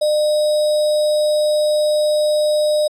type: tone with sample-and-hold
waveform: sine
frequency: 604 Hz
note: D5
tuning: 48 cents sharp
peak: -13 dBFS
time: 0.01-2.88 s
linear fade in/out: 10 ms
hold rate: 4410 Hz
effects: low-pass 10000 Hz 12 dB/octave